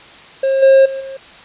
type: tone with level steps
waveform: triangle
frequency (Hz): 537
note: C5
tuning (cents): +45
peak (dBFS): -10 / -3 / -19 / -24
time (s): 0.43-1.17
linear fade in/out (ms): 5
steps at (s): 0.62 / 0.85 / 1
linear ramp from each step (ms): 10
effects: white hiss -39 dBFS RMS until 1.44 s + resampled to 8000 Hz